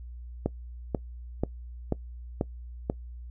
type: click train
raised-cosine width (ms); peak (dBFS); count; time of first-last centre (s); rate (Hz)
2; -12; 6; 0.46-2.899; 2.05
effects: noise-tail reverb RT60 0.1 s tail -21 dB re dry + added 60 Hz sine -39 dBFS peak until 3.3 s